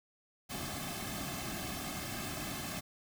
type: noise with comb filter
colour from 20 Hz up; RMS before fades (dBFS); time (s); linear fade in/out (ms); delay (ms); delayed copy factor
pink; -40; 0.49-2.81; 20; 2.1; -0.8
effects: none